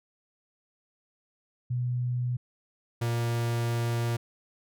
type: tone pair in turn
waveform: sine / 45% pulse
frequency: 123.47 / 117.64 Hz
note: B2 / A#2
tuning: 0 / +16 cents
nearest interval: minor second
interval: 84 cents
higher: first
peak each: -26 dBFS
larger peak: neither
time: 1.7-2.37 / 3.01-4.17 s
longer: second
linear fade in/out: 10 ms
effects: none